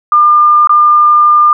sine tone with dropouts, 1202 Hz, D6, 40 cents sharp, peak -3 dBFS, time 0.12-1.53 s, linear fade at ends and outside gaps 2 ms, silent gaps 0.673-0.694 s, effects none

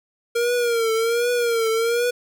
square tone with vibrato, 466.2 Hz, A#4, in tune, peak -19 dBFS, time 0.35-2.11 s, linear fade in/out 10 ms, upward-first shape triangle, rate 1.3 Hz, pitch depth 88 cents each way, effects none

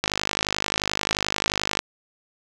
click train, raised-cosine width 0.2 ms, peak -4 dBFS, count 91, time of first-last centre 0.04-1.791 s, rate 51.4 Hz, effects 7-bit

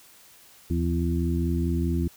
harmonic tone with a mistuned harmonic, 84.7 Hz, E2, 48 cents sharp, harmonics 1 / 2 / 3 / 4, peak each -25 / -28 / -30 / -31 dBFS, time 0.7-2.08 s, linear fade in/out 5 ms, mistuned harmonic 1, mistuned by -130 cents, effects white hiss -53 dBFS RMS until 2.16 s

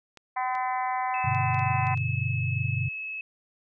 clicks, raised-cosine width 0.2 ms, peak -29 dBFS, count 7, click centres 0.173 / 0.552 / 1.348 / 1.545 / 1.593 / 1.87 / 1.975 s
harmonic tone, 254.4 Hz, C4, 48 cents flat, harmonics 3 / 4 / 5 / 6 / 7 / 8 / 9, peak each -28 / -30 / -41 / -44 / -41 / -37 / -46 dBFS, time 0.36-1.95 s, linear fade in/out 10 ms
sine tone with pitch glide, 2612 to 2585 Hz, E7 to E7, -17 to -34 cents, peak -32 dBFS, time 1.14-3.21 s, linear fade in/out 2 ms, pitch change -17 cents, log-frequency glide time 1.28-2.2 s
sine chord, G major, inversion none, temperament equal, 98 / 123.47 / 146.83 Hz, G2 / B2 / D3, 0 / 0 / 0 cents, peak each -30 / -28 / -32 dBFS, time 1.24-2.89 s, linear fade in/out 10 ms
effects none

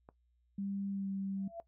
click, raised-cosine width 1 ms, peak -38 dBFS, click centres 0.089 s
sine tone with pitch glide, 198 to 194.82 Hz, G3 to G3, +18 to -10 cents, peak -35 dBFS, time 0.58-1.48 s, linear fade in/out 5 ms, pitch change -28 cents, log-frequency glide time 0.9-1.08 s
sine tone with exponential growth, 675 Hz, E5, 41 cents sharp, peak -38 dBFS, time 1.36-1.6 s, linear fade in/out 0 ms, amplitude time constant 51 ms
effects noise-tail reverb RT60 0.1 s tail -17 dB re dry + added 60 Hz sine -70 dBFS peak until 1.67 s

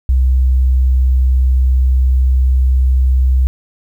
sine tone, 64.3 Hz, C2, 30 cents flat, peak -8 dBFS, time 0.09-3.47 s, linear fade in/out 0 ms, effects 8-bit

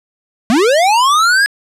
square linear sweep, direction up, 207.3 to 1686 Hz, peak -9 dBFS, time 0.5-1.46 s, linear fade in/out 0 ms, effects low-pass 9000 Hz 12 dB/octave

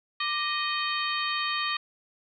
harmonic tone with a mistuned harmonic, 622.3 Hz, D#5, in tune, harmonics 2 / 3 / 4 / 5 / 6 / 7, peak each -31 / -33 / -34 / -35 / -36 / -36 dBFS, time 0.2-1.77 s, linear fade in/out 5 ms, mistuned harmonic 2, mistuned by -88 cents, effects none

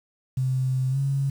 sine tone with pitch glide, 130 to 137.73 Hz, C3 to C#3, -11 to -11 cents, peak -21 dBFS, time 0.37-1.3 s, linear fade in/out 5 ms, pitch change +100 cents, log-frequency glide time 0.9-0.98 s, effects 8-bit

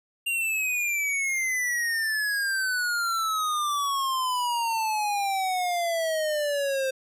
square exponential sweep, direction down, 2794 to 523.3 Hz, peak -25 dBFS, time 0.26-6.91 s, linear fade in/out 10 ms, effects resampled to 32000 Hz

